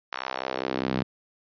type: tone with high-pass filter sweep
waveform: sawtooth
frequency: 65 Hz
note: C2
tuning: 11 cents flat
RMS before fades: -30 dBFS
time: 0.12-1.03 s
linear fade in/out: 5 ms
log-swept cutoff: 1200 to 170 Hz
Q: 1.4
effects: resampled to 11025 Hz